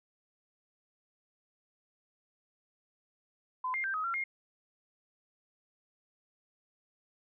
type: tone with pitch steps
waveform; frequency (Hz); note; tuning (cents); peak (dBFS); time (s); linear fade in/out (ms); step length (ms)
sine; 1018 / 2112 / 1571 / 1264 / 1366 / 2132; C6 / C7 / G6 / D#6 / F6 / C7; -48 / +16 / +3 / +27 / -39 / +32; -31; 3.64-4.24; 5; 100
effects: none